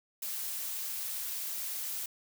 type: noise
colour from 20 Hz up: blue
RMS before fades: -37 dBFS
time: 0.22-2.06 s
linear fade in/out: 5 ms
effects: none